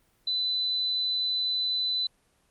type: tone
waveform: sine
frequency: 4004 Hz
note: B7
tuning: 23 cents sharp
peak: -25 dBFS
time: 0.27-2.07 s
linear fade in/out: 5 ms
effects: pink hiss -67 dBFS RMS until 2.5 s + Opus 24 kbps